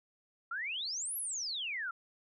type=exponential two-way sweep; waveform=sine; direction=up then down; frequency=1325 to 11810 to 1325 Hz; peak=-35 dBFS; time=0.51-1.91 s; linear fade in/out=5 ms; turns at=1.17 s; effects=none